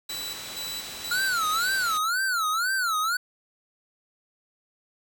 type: low-pass noise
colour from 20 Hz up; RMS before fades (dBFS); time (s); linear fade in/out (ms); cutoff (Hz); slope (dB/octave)
white; -40; 0.09-1.98; 10; 6600; 12
type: tone with tremolo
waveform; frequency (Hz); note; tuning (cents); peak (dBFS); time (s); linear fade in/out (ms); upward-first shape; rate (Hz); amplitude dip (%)
sawtooth; 3951; B7; 0; -29; 0.09-1.99; 5; square; 2.1; 60
type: tone with vibrato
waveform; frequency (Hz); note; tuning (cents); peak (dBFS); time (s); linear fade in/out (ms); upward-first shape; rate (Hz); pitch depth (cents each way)
square; 1396.9; F6; 0; -24; 1.11-3.17; 5; sine; 2; 200
effects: none